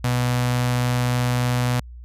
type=tone with notch filter; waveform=sawtooth; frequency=123.47 Hz; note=B2; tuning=in tune; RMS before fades=-21 dBFS; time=0.04-1.8 s; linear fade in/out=5 ms; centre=350 Hz; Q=1.5; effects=added 60 Hz sine -36 dBFS peak until 2.04 s + resampled to 32000 Hz